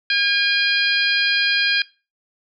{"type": "harmonic tone with a mistuned harmonic", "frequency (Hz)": 810, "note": "G#5", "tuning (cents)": -43, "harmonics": [2, 3, 4, 5, 6], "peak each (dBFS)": [-20, -22, -23, -24, -25], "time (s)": [0.1, 1.82], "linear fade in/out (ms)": 2, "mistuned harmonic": 5, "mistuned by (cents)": 33, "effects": ["noise-tail reverb RT60 0.3 s tail -21 dB re dry"]}